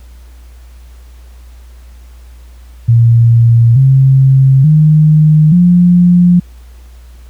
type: tone with pitch steps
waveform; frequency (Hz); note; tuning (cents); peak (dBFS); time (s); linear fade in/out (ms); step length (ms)
sine; 116.54 / 133.87 / 153.78 / 176.64; A#2 / C3 / D#3 / F3; 0 / +40 / -20 / +20; -3; 2.88-6.4; 10; 880
effects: added 60 Hz sine -32 dBFS peak until 7.29 s + pink hiss -48 dBFS RMS until 7.29 s